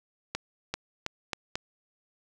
accelerating click train, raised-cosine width 0.2 ms, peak -13 dBFS, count 5, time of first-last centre 0.35-1.555 s, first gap 390 ms, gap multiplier 0.83, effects 9-bit

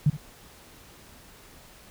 sine tone with echo, 148.1 Hz, D3, 15 cents sharp, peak -16 dBFS, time 0.06-0.1 s, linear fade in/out 5 ms, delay 68 ms, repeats 1, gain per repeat -15 dB, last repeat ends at 0.168 s, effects pink hiss -51 dBFS RMS until 1.9 s

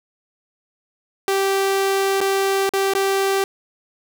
sawtooth tone with dropouts, 390.1 Hz, G4, 8 cents flat, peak -13 dBFS, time 1.28-3.44 s, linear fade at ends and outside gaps 1 ms, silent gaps 2.205-2.212 / 2.692-2.736 / 2.936-2.95 s, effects none

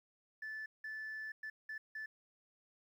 sine tone bursts at uneven times, 1747 Hz, A6, 13 cents flat, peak -40 dBFS, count 5, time 0.42-0.66 / 0.84-1.32 / 1.43-1.5 / 1.69-1.78 / 1.95-2.06 s, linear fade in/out 5 ms, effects tanh soft clip ceiling -39 dBFS + 12-bit

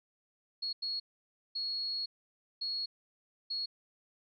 sine tone bursts at uneven times, 4327 Hz, C#8, 43 cents flat, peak -33 dBFS, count 5, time 0.62-0.73 / 0.82-1 / 1.55-2.06 / 2.61-2.86 / 3.5-3.66 s, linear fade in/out 10 ms, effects none

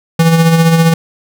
square tone with tremolo, 164.6 Hz, E3, 2 cents flat, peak -5 dBFS, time 0.19-0.94 s, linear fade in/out 5 ms, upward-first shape sine, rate 15 Hz, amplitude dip 45%, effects none

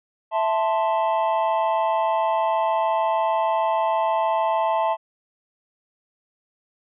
triangle chord, A minor, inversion second, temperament equal, 659.3 / 880 / 1046.5 Hz, E5 / A5 / C6, 0 / 0 / 0 cents, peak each -21 / -20 / -25 dBFS, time 0.31-4.97 s, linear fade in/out 50 ms, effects resampled to 8000 Hz

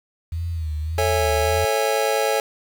sine tone with vibrato, 80.5 Hz, E2, 41 cents flat, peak -23 dBFS, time 0.32-1.65 s, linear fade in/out 5 ms, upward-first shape sine, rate 1.7 Hz, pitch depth 97 cents each way
square chord, A major seventh, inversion none, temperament just, 440 / 550 / 660 / 825 Hz, A4 / C#5 / E5 / G#5, 0 / -14 / +2 / -12 cents, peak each -24 / -24 / -28 / -25 dBFS, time 0.98-2.4 s, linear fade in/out 2 ms
effects 8-bit

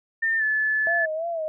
sine tone with pitch glide, 1806 to 1731.4 Hz, A6 to A6, +45 to -28 cents, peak -20 dBFS, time 0.22-1.06 s, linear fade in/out 10 ms, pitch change -73 cents, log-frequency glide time 0.38-0.43 s
sine tone with vibrato, 653 Hz, E5, 17 cents flat, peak -25 dBFS, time 0.87-1.48 s, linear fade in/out 0 ms, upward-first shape sine, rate 3 Hz, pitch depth 83 cents each way
effects none

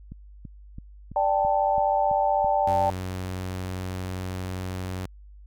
click train, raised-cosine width 5 ms, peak -26 dBFS, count 8, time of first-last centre 0.12-2.446 s, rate 3.01 Hz
sine chord, D suspended fourth, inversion none, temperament equal, 587.3 / 784 / 880 Hz, D5 / G5 / A5, 0 / 0 / 0 cents, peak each -25 / -23 / -25 dBFS, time 1.16-2.9 s, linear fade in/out 2 ms
sawtooth tone, 92.5 Hz, F#2, in tune, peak -26 dBFS, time 2.67-5.06 s, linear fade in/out 5 ms
effects added 50 Hz sine -44 dBFS peak until 5.46 s

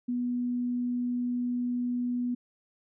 sine tone, 244.9 Hz, B3, 14 cents flat, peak -27 dBFS, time 0.08-2.35 s, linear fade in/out 10 ms, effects none

